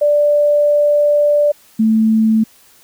sine tone pair in turn, 587.3 / 220.6 Hz, D5 / A3, 0 / +5 cents, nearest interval octave + perfect fourth, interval 1695 cents, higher first, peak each -9 dBFS, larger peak neither, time 0.01-1.52 / 1.79-2.44 s, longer first, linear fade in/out 10 ms, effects white hiss -48 dBFS RMS until 2.83 s

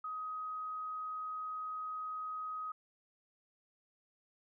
sine tone, 1259 Hz, D#6, 20 cents sharp, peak -38 dBFS, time 0.04-2.72 s, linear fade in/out 5 ms, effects none

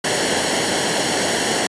pink noise with comb filter, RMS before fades -19 dBFS, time 0.04-1.67 s, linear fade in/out 5 ms, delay 0.81 ms, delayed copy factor -0.6, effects high-pass 150 Hz 12 dB/octave + resampled to 22050 Hz

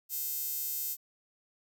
5% pulse tone with high-pass filter, 525 Hz, C5, 6 cents sharp, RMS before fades -35 dBFS, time 0.09-0.97 s, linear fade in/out 50 ms, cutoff 11000 Hz, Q 2.9, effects none

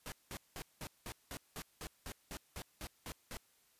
pink noise bursts, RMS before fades -45 dBFS, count 14, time 0.06-3.37 s, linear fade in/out 0 ms, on 60 ms, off 190 ms, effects white hiss -71 dBFS RMS until 3.79 s + resampled to 32000 Hz

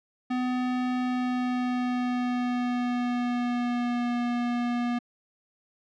square tone with pitch glide, 251.1 to 241.1 Hz, B3 to B3, +29 to -41 cents, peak -26 dBFS, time 0.3-4.99 s, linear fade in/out 10 ms, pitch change -70 cents, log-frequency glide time 1.01-4.17 s, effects low-pass 3000 Hz 12 dB/octave

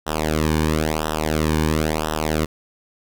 sawtooth tone with flanger, 77.78 Hz, D#2, in tune, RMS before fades -21 dBFS, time 0.06-2.46 s, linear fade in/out 20 ms, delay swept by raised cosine 0.44 to 1.54 ms, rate 0.98 Hz, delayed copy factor -0.95, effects none

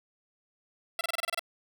10% pulse tone bursts, 670 Hz, E5, 28 cents sharp, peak -20 dBFS, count 9, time 0.99-1.394 s, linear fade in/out 2 ms, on 20 ms, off 28 ms, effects none

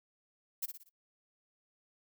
violet noise with echo, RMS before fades -35 dBFS, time 0.62-0.66 s, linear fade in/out 10 ms, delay 59 ms, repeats 4, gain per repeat -7 dB, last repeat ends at 0.896 s, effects noise-tail reverb RT60 0.1 s tail -24 dB re dry

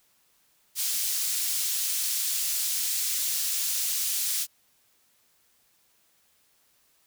pink high-pass noise, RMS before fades -28 dBFS, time 0.75-4.47 s, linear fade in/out 50 ms, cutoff 5300 Hz, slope 12 dB/octave, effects white hiss -66 dBFS RMS until 7.06 s

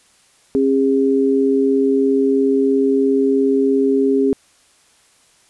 sine tone pair together, 270 / 407 Hz, C#4 / G#4, -45 / -35 cents, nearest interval perfect fifth, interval 710 cents, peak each -15 dBFS, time 0.55-4.33 s, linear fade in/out 0 ms, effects white hiss -54 dBFS RMS until 5.49 s + resampled to 24000 Hz

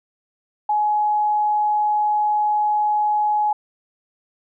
sine tone, 842 Hz, G#5, 24 cents sharp, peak -16 dBFS, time 0.69-3.53 s, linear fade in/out 5 ms, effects none

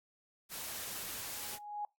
white noise, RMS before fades -42 dBFS, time 0.49-1.59 s, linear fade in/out 50 ms
sine tone with exponential growth, 830.6 Hz, G#5, in tune, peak -34 dBFS, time 1.11-1.85 s, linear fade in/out 2 ms, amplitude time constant 160 ms
effects noise-tail reverb RT60 0.2 s tail -23 dB re dry + AAC 64 kbps

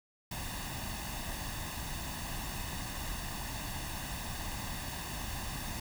pink noise with comb filter, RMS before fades -39 dBFS, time 0.31-5.8 s, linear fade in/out 5 ms, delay 1.1 ms, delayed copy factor +0.65, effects none

